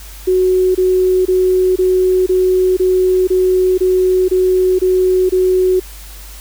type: tone bursts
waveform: sine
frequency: 370 Hz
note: F#4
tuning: in tune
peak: -9 dBFS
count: 11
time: 0.27-5.8 s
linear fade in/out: 10 ms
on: 480 ms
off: 25 ms
effects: added 50 Hz sine -32 dBFS peak until 6.4 s + white hiss -37 dBFS RMS until 6.4 s